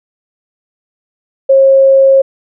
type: tone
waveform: sine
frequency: 540 Hz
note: C#5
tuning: 45 cents flat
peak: -3 dBFS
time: 1.49-2.22 s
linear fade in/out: 10 ms
effects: none